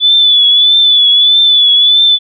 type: tone with vibrato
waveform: sine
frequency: 3463 Hz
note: A7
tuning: 28 cents flat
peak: -4 dBFS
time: 0-2.19 s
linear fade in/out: 50 ms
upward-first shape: triangle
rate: 1.6 Hz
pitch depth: 55 cents each way
effects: none